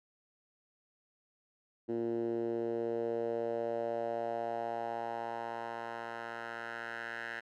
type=tone with band-pass filter sweep; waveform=10% pulse; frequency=116.2 Hz; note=A#2; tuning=5 cents flat; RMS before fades=-37 dBFS; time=1.88-7.41 s; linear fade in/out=20 ms; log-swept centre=320 to 1700 Hz; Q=3; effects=none